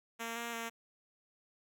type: tone with pitch steps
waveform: 5% pulse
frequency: 229.9 / 234.5 / 229.8 Hz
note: A#3 / A#3 / A#3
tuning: -24 / +11 / -25 cents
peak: -27 dBFS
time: 0.19-0.7 s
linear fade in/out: 20 ms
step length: 170 ms
effects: none